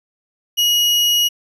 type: tone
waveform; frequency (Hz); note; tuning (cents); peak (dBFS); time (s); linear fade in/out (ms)
35% pulse; 2900; F#7; -35; -11; 0.57-1.29; 20
effects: resampled to 32000 Hz